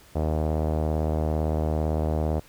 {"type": "tone with low-pass filter", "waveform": "sawtooth", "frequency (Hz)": 77.78, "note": "D#2", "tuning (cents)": 0, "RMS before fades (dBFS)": -25, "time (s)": [0.15, 2.4], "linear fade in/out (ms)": 10, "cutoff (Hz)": 650, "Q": 2.4, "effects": ["pink hiss -53 dBFS RMS until 2.48 s"]}